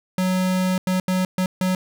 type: tone bursts at uneven times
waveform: square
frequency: 185 Hz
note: F#3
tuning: in tune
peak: -19 dBFS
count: 5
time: 0.18-0.78 / 0.87-1 / 1.08-1.25 / 1.38-1.46 / 1.61-1.75 s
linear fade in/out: 2 ms
effects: none